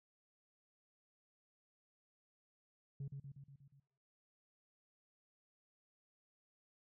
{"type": "tone with echo", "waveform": "sine", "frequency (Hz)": 138.59, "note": "C#3", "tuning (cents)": 0, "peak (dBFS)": -39, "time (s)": [3, 3.08], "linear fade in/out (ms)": 5, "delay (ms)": 120, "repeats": 6, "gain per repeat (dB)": -4, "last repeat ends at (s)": 3.8, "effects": ["noise-tail reverb RT60 1.0 s tail -25 dB re dry", "tanh soft clip ceiling -40 dBFS"]}